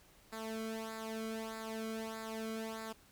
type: tone with flanger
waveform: sawtooth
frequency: 222 Hz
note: A3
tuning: 16 cents sharp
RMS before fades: -42 dBFS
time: 0.32-2.93 s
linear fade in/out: 10 ms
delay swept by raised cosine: 0.33 to 1.13 ms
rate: 1.6 Hz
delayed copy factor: -0.75
effects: pink hiss -64 dBFS RMS until 3.11 s